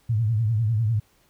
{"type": "tone with vibrato", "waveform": "sine", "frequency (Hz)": 110.8, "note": "A2", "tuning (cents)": 13, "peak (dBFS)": -19, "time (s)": [0.09, 1], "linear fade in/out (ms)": 10, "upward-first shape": "triangle", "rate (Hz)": 10, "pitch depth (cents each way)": 150, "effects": ["pink hiss -62 dBFS RMS until 1.29 s"]}